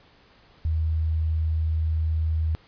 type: tone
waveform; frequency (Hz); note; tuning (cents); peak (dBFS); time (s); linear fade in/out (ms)
sine; 79.6; D#2; +40; -21; 0.65-2.55; 0
effects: pink hiss -56 dBFS RMS until 2.67 s + resampled to 11025 Hz

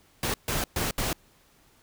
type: noise bursts at uneven times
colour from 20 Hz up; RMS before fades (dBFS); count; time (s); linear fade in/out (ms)
pink; -28; 4; 0.23-0.34 / 0.48-0.64 / 0.76-0.91 / 0.98-1.13; 2
effects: pink hiss -61 dBFS RMS until 1.82 s

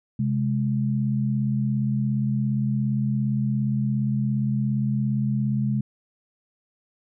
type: tone pair together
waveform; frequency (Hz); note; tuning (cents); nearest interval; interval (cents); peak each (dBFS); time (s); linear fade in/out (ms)
sine; 131.6 / 208.9; C3 / G#3; +10 / +10; minor sixth; 800; -23 / -24; 0.19-5.81; 5
effects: none

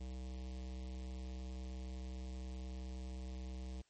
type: tone with notch filter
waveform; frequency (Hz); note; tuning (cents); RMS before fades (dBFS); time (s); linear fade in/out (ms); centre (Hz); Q
square; 63.6; C2; -48; -45; 0-3.82; 10; 1400; 0.68
effects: white hiss -75 dBFS RMS until 3.89 s + MP3 32 kbps

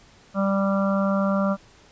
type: harmonic tone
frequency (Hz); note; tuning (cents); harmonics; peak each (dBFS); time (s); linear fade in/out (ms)
196.3; G3; +3; 1 / 3 / 4 / 5 / 6 / 7; -21 / -25 / -38 / -36 / -30 / -32; 0.34-1.57; 50
effects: pink hiss -53 dBFS RMS until 1.91 s + resampled to 16000 Hz

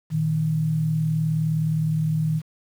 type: tone pair together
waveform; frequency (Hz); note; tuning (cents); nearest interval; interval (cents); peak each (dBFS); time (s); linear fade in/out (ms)
sine; 117.8 / 157.24; A#2 / D#3; +19 / +19; perfect fourth; 500; -29 / -20; 0.1-2.42; 50
effects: 8-bit

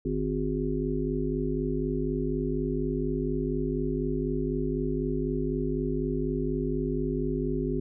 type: harmonic tone with a mistuned harmonic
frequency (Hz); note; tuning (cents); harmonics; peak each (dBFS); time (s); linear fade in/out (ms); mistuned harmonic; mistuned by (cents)
51.91; G#1; 0; 1 / 3 / 5 / 7 / 8; -33 / -33 / -31 / -32 / -34; 0.05-7.8; 5; 8; -33
effects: none

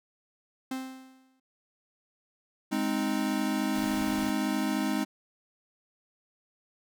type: tone with exponential decay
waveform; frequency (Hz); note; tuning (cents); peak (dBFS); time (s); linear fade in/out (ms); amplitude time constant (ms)
45% pulse; 261.6; C4; 0; -30; 0.71-1.4; 5; 150
type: chord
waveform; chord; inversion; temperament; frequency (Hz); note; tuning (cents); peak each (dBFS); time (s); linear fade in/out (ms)
square; Ab major; none; equal; 207.7 / 261.6 / 311.1; Ab3 / C4 / Eb4; 0 / 0 / 0; -32; 2.71-5.05; 20
type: noise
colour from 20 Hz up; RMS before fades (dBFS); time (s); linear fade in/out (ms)
pink; -42; 3.75-4.3; 2
effects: none

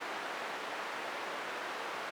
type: band-pass noise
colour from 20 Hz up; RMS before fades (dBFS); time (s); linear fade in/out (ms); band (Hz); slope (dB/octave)
white; -40; 0-2.11; 20; 390 to 1600; 12
effects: none

